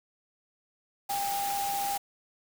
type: tone in noise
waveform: sine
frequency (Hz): 800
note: G5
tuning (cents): +35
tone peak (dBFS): -29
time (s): 1.09-1.98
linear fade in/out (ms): 10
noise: white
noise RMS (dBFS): -36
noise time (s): 1.09-1.98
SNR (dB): +4
effects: none